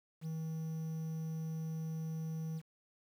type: tone with quantisation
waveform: triangle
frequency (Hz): 160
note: D#3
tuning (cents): +49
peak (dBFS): -35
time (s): 0.21-2.62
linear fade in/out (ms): 50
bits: 10
effects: none